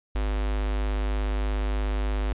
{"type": "tone with notch filter", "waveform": "square", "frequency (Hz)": 51.6, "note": "G#1", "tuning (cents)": -10, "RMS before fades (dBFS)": -26, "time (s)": [0.15, 2.33], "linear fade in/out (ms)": 5, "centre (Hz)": 140, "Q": 1.4, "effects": ["resampled to 8000 Hz", "10-bit"]}